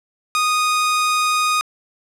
sawtooth tone, 1239 Hz, D#6, 8 cents flat, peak -12 dBFS, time 0.35-1.61 s, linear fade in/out 0 ms, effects low-pass 11000 Hz 12 dB/octave

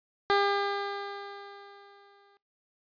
15% pulse tone with exponential decay, 401.5 Hz, G4, 41 cents sharp, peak -15 dBFS, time 0.3-2.37 s, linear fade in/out 0 ms, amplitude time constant 450 ms, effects noise-tail reverb RT60 0.2 s tail -22 dB re dry + resampled to 11025 Hz

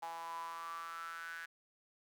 sawtooth tone with high-pass filter sweep, 166.1 Hz, E3, 13 cents sharp, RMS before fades -45 dBFS, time 0.02-1.46 s, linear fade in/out 10 ms, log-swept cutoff 850 to 1600 Hz, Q 9.7, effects none

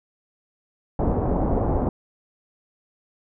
pink low-pass noise, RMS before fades -22 dBFS, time 0.99-1.89 s, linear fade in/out 2 ms, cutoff 830 Hz, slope 24 dB/octave, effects none

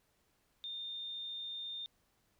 sine tone, 3627 Hz, A#7, 48 cents flat, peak -40 dBFS, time 0.64-1.86 s, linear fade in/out 0 ms, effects pink hiss -75 dBFS RMS until 2.39 s

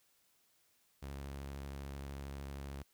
sawtooth tone with vibrato, 69.3 Hz, C#2, in tune, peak -39 dBFS, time 1.02-2.83 s, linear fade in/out 10 ms, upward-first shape square, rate 13 Hz, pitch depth 23 cents each way, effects white hiss -73 dBFS RMS until 2.93 s

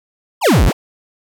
square exponential two-way sweep, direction down then up, 1137 to 37.16 to 1137 Hz, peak -9 dBFS, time 0.41-0.73 s, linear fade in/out 50 ms, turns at 0.66 s, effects none

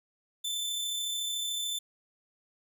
sawtooth tone with amplitude modulation, 3533 Hz, A7, 6 cents sharp, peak -27 dBFS, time 0.44-1.79 s, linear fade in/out 10 ms, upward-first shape sine, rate 33.7 Hz, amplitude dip 25%, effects none

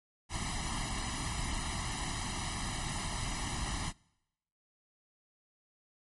pink noise with comb filter, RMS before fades -36 dBFS, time 0.29-3.93 s, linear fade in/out 50 ms, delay 1 ms, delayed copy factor +1, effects noise-tail reverb RT60 0.9 s tail -26 dB re dry + MP3 48 kbps

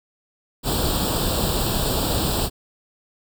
pink noise with comb filter, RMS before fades -22 dBFS, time 0.63-2.5 s, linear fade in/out 50 ms, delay 0.24 ms, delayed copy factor +0.85, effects none

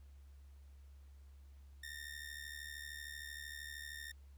sawtooth ring-modulated tone, 1823 Hz, A#6, 39 cents flat, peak -40 dBFS, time 1.83-4.12 s, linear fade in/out 5 ms, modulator 36.5 Hz, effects added 69 Hz sine -55 dBFS peak until 4.37 s + pink hiss -75 dBFS RMS until 4.37 s

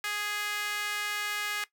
sawtooth tone with high-pass filter, 415.3 Hz, G#4, in tune, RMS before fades -33 dBFS, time 0.04-1.64 s, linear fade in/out 2 ms, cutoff 1700 Hz, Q 1.8, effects noise-tail reverb RT60 0.1 s tail -17 dB re dry

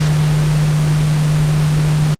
sine tone in noise, 151.8 Hz, D#3, 42 cents flat, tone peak -11 dBFS, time 0-2.15 s, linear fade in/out 10 ms, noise pink, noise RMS -23 dBFS, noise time 0-2.15 s, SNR +9 dB, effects low-pass 8000 Hz 12 dB/octave + Opus 48 kbps

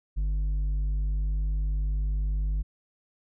square tone with low-pass filter, 49.95 Hz, G1, 33 cents sharp, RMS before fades -27 dBFS, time 0.16-2.63 s, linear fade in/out 20 ms, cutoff 100 Hz, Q 0.91, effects none

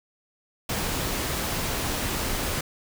pink noise, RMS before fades -28 dBFS, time 0.69-2.61 s, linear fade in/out 5 ms, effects none

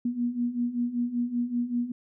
sine beating tone pair, 237.8 / 243 Hz, A#3 / B3, +35 / -28 cents, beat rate 5.2 Hz, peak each -31 / -27 dBFS, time 0.05-1.92 s, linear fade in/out 5 ms, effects none

